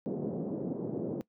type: band-pass noise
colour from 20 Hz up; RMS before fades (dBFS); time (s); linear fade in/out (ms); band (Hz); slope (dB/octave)
pink; -35; 0.06-1.21; 0; 160 to 490; 24
effects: noise-tail reverb RT60 0.1 s tail -20 dB re dry + high-pass 100 Hz 12 dB/octave